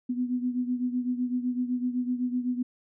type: beating tone pair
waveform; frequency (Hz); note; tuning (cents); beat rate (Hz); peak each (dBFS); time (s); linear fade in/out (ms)
sine; 246.9 / 254.8; B3 / C4; 0 / -46; 7.9; -27 / -32; 0.09-2.63; 10
effects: none